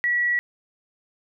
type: tone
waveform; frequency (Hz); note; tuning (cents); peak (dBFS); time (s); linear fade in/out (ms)
sine; 1934; B6; -37; -19; 0.04-0.39; 0
effects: none